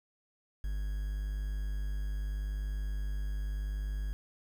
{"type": "tone with quantisation", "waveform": "triangle", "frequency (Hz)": 50.4, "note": "G1", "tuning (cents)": 49, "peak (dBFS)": -30, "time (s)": [0.64, 4.13], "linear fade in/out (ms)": 0, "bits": 9, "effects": []}